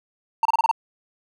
triangle tone bursts, 909 Hz, A#5, 44 cents flat, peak -13 dBFS, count 6, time 0.43-0.713 s, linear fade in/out 2 ms, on 23 ms, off 29 ms, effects none

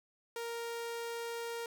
sawtooth tone, 466.3 Hz, A#4, 1 cent sharp, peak -34 dBFS, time 0.36-1.66 s, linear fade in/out 2 ms, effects none

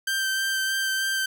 sawtooth tone with vibrato, 1564 Hz, G6, 4 cents flat, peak -20 dBFS, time 0.07-1.26 s, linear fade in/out 5 ms, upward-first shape sine, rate 3.2 Hz, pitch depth 13 cents each way, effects none

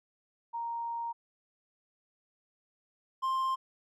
sine / triangle tone pair in turn, 932.3 / 1052.5 Hz, A#5 / C6, 0 / +10 cents, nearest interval major second, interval 210 cents, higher second, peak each -33 / -26 dBFS, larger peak second, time 0.53-1.13 / 3.22-3.56 s, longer first, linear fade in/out 20 ms, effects none

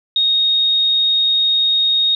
sine tone, 3729 Hz, A#7, in tune, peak -12 dBFS, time 0.16-2.15 s, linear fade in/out 2 ms, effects none

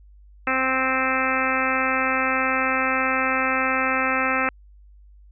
harmonic tone, 261.6 Hz, C4, in tune, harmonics 1 / 2 / 3 / 4 / 5 / 6 / 7 / 8 / 9 / 10, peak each -29 / -29 / -30 / -31 / -25 / -29 / -29 / -29 / -31 / -29 dBFS, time 0.47-4.49 s, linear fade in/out 2 ms, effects added 50 Hz sine -46 dBFS peak until 5.31 s

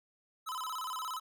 square tone with vibrato, 1145 Hz, D6, 44 cents flat, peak -37 dBFS, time 0.46-1.2 s, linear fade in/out 20 ms, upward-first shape square, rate 17 Hz, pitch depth 210 cents each way, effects none

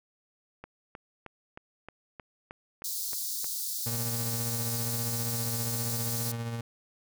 click train, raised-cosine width 0.5 ms, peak -27 dBFS, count 10, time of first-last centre 0.64-3.444 s, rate 3.21 Hz
white high-pass noise, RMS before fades -34 dBFS, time 2.84-6.32 s, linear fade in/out 5 ms, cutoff 4000 Hz, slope 48 dB/octave
35% pulse tone with tremolo, 116.54 Hz, A#2, in tune, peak -29 dBFS, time 3.86-6.61 s, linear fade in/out 5 ms, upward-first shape triangle, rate 15 Hz, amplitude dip 40%
effects none

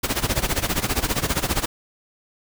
pink noise with tremolo, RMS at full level -20 dBFS, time 0.03-1.66 s, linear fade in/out 10 ms, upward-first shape sine, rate 15 Hz, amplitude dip 85%, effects none

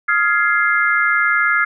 sine chord, F minor seventh, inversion third, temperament just, 1257.2 / 1396.9 / 1676.3 / 2095 Hz, Eb6 / F6 / Ab6 / C7, +18 / 0 / +16 / +2 cents, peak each -21 / -17 / -18 / -19 dBFS, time 0.08-1.65 s, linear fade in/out 10 ms, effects none

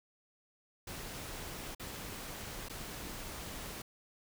pink noise with dropouts, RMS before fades -44 dBFS, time 0.87-3.82 s, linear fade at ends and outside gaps 5 ms, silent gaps 1.749-1.796 / 2.686-2.696 s, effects none

